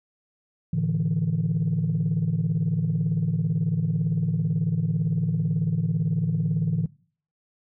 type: chord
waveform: sine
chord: A suspended fourth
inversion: none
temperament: equal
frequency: 110 / 146.83 / 164.81 Hz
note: A2 / D3 / E3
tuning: 0 / 0 / 0 cents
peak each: -27 / -25 / -23 dBFS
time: 0.73-6.86 s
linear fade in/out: 5 ms
effects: noise-tail reverb RT60 0.5 s tail -23 dB re dry + tanh soft clip ceiling -16 dBFS